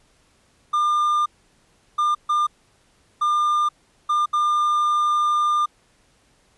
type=tone bursts at uneven times; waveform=triangle; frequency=1202 Hz; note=D6; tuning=40 cents sharp; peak=-15 dBFS; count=6; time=0.73-1.26 / 1.98-2.15 / 2.29-2.47 / 3.21-3.69 / 4.09-4.26 / 4.33-5.66 s; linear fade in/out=10 ms; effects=pink hiss -60 dBFS RMS until 6.57 s + resampled to 24000 Hz